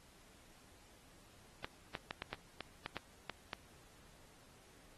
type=clicks; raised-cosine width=0.3 ms; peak=-24 dBFS; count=10; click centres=1.645 / 1.952 / 2.109 / 2.221 / 2.33 / 2.607 / 2.861 / 2.967 / 3.297 / 3.532 s; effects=pink hiss -64 dBFS RMS until 4.97 s + AAC 32 kbps